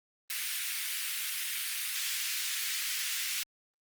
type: high-pass noise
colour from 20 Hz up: pink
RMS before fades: -34 dBFS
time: 0.3-3.43 s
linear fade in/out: 0 ms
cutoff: 1900 Hz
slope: 24 dB/octave
effects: Opus 32 kbps